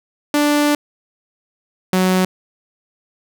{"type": "tone pair in turn", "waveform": "sawtooth", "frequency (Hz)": [293.7, 185.45], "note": ["D4", "F#3"], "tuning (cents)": [0, 4], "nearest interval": "minor sixth", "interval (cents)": 796, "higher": "first", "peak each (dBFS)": -9, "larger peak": "neither", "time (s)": [[0.34, 0.75], [1.93, 2.25]], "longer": "first", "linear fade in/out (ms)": 2, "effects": []}